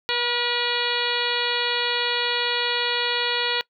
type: harmonic tone with a mistuned harmonic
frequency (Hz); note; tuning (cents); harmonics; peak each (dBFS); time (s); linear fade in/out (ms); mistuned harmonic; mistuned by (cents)
482.6; B4; -40; 1 / 2 / 3 / 4 / 5 / 6 / 7 / 8 / 9; -30 / -30 / -30 / -30 / -30 / -30 / -30 / -30 / -30; 0.09-3.61; 0; 3; -18
effects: noise-tail reverb RT60 0.1 s tail -22 dB re dry